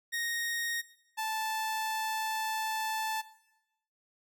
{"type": "tone pair in turn", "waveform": "sawtooth", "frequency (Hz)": [1864.7, 877.7], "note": ["A#6", "A5"], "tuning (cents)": [0, -5], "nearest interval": "octave + minor second", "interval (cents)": 1305, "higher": "first", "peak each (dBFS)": [-28, -28], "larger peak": "neither", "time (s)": [[0.12, 0.82], [1.17, 3.22]], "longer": "second", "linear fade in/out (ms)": 20, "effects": ["noise-tail reverb RT60 0.9 s tail -17 dB re dry"]}